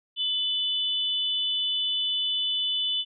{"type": "tone pair together", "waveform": "sine", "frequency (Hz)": [2992, 3498], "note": ["F#7", "A7"], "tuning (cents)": [19, -11], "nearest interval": "minor third", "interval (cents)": 270, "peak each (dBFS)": [-26, -28], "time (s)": [0.16, 3.05], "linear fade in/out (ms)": 50, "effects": []}